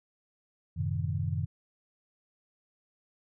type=chord; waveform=sine; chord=F# diminished seventh; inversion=none; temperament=equal; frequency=92.5 / 110 / 130.81 / 155.56 Hz; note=F#2 / A2 / C3 / Eb3; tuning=0 / 0 / 0 / 0 cents; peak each=-32 / -36 / -35 / -34 dBFS; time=0.76-1.46 s; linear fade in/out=20 ms; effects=none